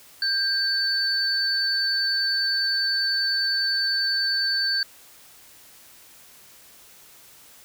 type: tone pair together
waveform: sine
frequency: 1586 / 4505 Hz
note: G6 / C#8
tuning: +20 / +27 cents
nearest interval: octave + tritone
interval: 1807 cents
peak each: -26 / -22 dBFS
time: 0.22-4.83 s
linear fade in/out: 2 ms
effects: white hiss -50 dBFS RMS until 7.64 s